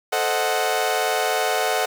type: chord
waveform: sawtooth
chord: A diminished seventh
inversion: none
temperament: equal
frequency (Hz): 440 / 523.3 / 622.3 / 740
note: A4 / C5 / Eb5 / Gb5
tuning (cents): 0 / 0 / 0 / 0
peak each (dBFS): -22 / -24 / -23 / -19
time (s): 0.12-1.86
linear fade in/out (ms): 10
effects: 8-bit